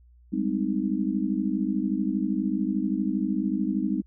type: chord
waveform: sine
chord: Ab major seventh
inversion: third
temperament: just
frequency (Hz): 194.67 / 207.7 / 259.6 / 311.5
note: G3 / Ab3 / C4 / Eb4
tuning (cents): -12 / 0 / -13 / +2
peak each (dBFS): -29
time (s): 0.32-4.02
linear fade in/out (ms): 20
effects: added 60 Hz sine -52 dBFS peak until 4.06 s